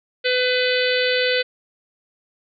harmonic tone, 502 Hz, B4, 28 cents sharp, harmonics 1 / 3 / 4 / 5 / 6 / 7 / 8 / 9, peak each -20 / -25 / -26 / -27 / -28 / -28 / -29 / -30 dBFS, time 0.24-1.43 s, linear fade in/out 20 ms, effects none

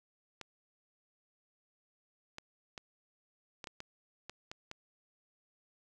clicks, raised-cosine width 0.2 ms, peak -26 dBFS, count 9, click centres 0.413 / 2.384 / 2.778 / 3.642 / 3.672 / 3.804 / 4.296 / 4.515 / 4.714 s, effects none

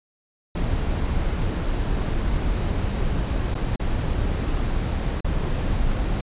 brown noise with dropouts, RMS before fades -23 dBFS, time 0.55-6.21 s, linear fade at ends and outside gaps 5 ms, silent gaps 3.543-3.551 / 3.76-3.796 / 5.207-5.245 s, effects resampled to 8000 Hz

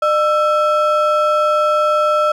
triangle ring-modulated tone, 968 Hz, B5, 35 cents flat, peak -7 dBFS, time 0.02-2.32 s, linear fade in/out 5 ms, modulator 363 Hz, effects none

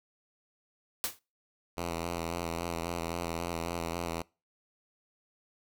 white noise with exponential decay, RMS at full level -28 dBFS, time 1.04-1.19 s, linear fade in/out 0 ms, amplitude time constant 32 ms
5% pulse tone with vibrato, 84.6 Hz, E2, 45 cents sharp, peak -22 dBFS, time 1.77-4.22 s, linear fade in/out 5 ms, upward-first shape square, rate 3.7 Hz, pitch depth 28 cents each way
effects noise-tail reverb RT60 0.3 s tail -24 dB re dry

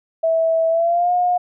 sine tone with pitch glide, 653 to 716.2 Hz, E5 to F5, -17 to +43 cents, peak -14 dBFS, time 0.23-1.38 s, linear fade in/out 10 ms, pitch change +160 cents, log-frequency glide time 0.69-1.12 s, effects none

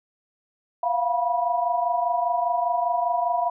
sine tone cluster, 686 / 711 / 975 Hz, F5 / F5 / B5, -31 / +31 / -23 cents, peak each -25 dBFS, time 0.83-3.5 s, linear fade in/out 5 ms, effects none

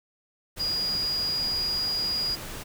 sine tone in noise, 4873 Hz, D#8, 37 cents flat, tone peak -25 dBFS, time 0.59-2.36 s, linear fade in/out 20 ms, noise pink, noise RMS -38 dBFS, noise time 0.56-2.64 s, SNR +10 dB, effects none

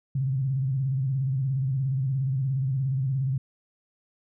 sine tone with vibrato, 133.3 Hz, C3, 33 cents sharp, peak -23 dBFS, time 0.15-3.38 s, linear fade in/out 5 ms, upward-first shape square, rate 17 Hz, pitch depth 74 cents each way, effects none

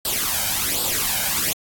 white noise with flanger, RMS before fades -22 dBFS, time 0.05-1.53 s, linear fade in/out 2 ms, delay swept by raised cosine 0.23 to 1.33 ms, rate 1.3 Hz, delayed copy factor +0.7, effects AAC 64 kbps

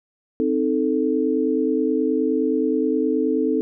sine chord, A diminished, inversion first, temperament equal, 261.6 / 311.1 / 440 Hz, C4 / Eb4 / A4, 0 / 0 / 0 cents, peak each -22 dBFS, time 0.4-3.61 s, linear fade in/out 0 ms, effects none

